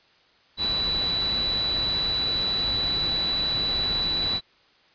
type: tone in noise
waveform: sine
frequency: 3957 Hz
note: B7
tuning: 3 cents sharp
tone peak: -23 dBFS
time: 0.57-4.41 s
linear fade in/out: 50 ms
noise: pink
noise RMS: -33 dBFS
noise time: 0.57-4.41 s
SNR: +7 dB
effects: white hiss -59 dBFS RMS until 4.94 s + resampled to 11025 Hz